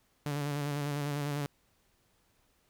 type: tone with vibrato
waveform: sawtooth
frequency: 144.7 Hz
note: D3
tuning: 25 cents flat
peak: -28 dBFS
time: 0.26-1.46 s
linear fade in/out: 0 ms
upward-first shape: square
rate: 10 Hz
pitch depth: 30 cents each way
effects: pink hiss -71 dBFS RMS until 2.69 s